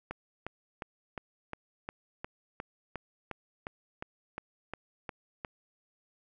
click train, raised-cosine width 0.5 ms, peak -22 dBFS, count 16, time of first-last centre 0.11-5.448 s, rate 2.81 Hz, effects none

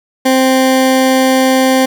20% pulse tone, 261.6 Hz, C4, in tune, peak -3 dBFS, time 0.25-1.86 s, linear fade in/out 10 ms, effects none

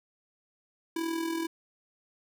square tone with amplitude modulation, 329.6 Hz, E4, in tune, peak -28 dBFS, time 0.96-1.47 s, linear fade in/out 5 ms, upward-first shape sine, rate 41.1 Hz, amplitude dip 55%, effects none

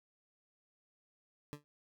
20% pulse tone with exponential decay, 146.83 Hz, D3, in tune, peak -34 dBFS, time 1.53-1.64 s, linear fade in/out 0 ms, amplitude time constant 22 ms, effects none

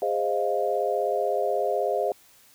sine chord, F minor seventh, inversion first, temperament equal with one note detuned, 410.8 / 523.3 / 622.3 / 698.5 Hz, Ab4 / C5 / Eb5 / F5, -19 / 0 / 0 / 0 cents, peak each -28 dBFS, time 0.02-2.12 s, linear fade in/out 2 ms, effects white hiss -56 dBFS RMS until 2.54 s

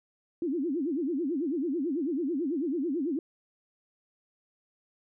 sine tone with vibrato, 304.3 Hz, D#4, 38 cents flat, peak -27 dBFS, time 0.42-3.19 s, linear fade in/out 2 ms, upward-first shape sine, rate 9.1 Hz, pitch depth 280 cents each way, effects none

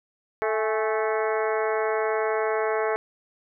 harmonic tone with a mistuned harmonic, 218.9 Hz, A3, 9 cents flat, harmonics 2 / 3 / 4 / 5 / 6 / 7 / 8 / 9 / 10, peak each -25 / -29 / -31 / -33 / -35 / -36 / -37 / -38 / -39 dBFS, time 0.42-2.96 s, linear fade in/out 0 ms, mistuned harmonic 4, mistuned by -62 cents, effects none

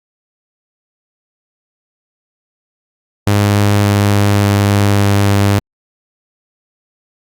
sawtooth tone with pitch steps, 102.3 / 101.71 / 101.12 / 100.54 Hz, G#2 / G#2 / G#2 / G2, -26 / -36 / -46 / +44 cents, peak -5 dBFS, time 3.27-5.59 s, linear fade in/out 0 ms, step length 580 ms, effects Opus 48 kbps

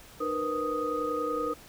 sine tone cluster, 303.9 / 471.4 / 502 / 1246 Hz, D#4 / A#4 / B4 / D#6, -41 / +19 / +28 / +2 cents, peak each -35 / -32 / -35 / -32 dBFS, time 0.2-1.54 s, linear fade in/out 10 ms, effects pink hiss -51 dBFS RMS until 1.68 s

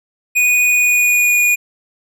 square tone with pitch glide, 2472 to 2448 Hz, D#7 to D#7, -12 to -29 cents, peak -11 dBFS, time 0.35-1.56 s, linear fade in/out 20 ms, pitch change -17 cents, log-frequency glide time 0.66-1.4 s, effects none

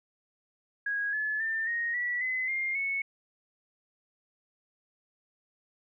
sine tone with pitch steps, 1649 / 1719 / 1792 / 1868.1 / 1947.5 / 2030 / 2116 / 2206 Hz, G#6 / A6 / A6 / A#6 / B6 / B6 / C7 / C#7, -13 / -41 / +31 / +3 / -25 / +47 / +19 / -9 cents, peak -28 dBFS, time 0.86-3.02 s, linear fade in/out 5 ms, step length 270 ms, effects none

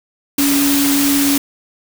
sine tone in noise, 281.7 Hz, C#4, 28 cents sharp, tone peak -13 dBFS, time 0.38-1.38 s, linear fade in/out 5 ms, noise white, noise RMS -18 dBFS, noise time 0.38-1.38 s, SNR +2 dB, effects none

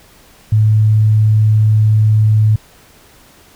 sine tone, 107.9 Hz, A2, 33 cents flat, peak -7 dBFS, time 0.52-2.56 s, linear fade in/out 5 ms, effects pink hiss -45 dBFS RMS until 3.55 s

